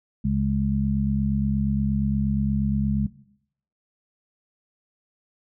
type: harmonic tone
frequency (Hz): 68.5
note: C#2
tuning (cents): -20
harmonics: 1 / 2 / 3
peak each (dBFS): -28 / -25 / -23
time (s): 0.24-3.07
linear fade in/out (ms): 10
effects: noise-tail reverb RT60 0.7 s tail -17 dB re dry